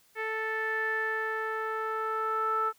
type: tone with low-pass filter sweep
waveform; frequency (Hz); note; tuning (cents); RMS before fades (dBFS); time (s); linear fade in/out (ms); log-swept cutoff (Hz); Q
sawtooth; 440; A4; 0; -31; 0.15-2.73; 50; 2000 to 1300; 8.7
effects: white hiss -64 dBFS RMS until 2.78 s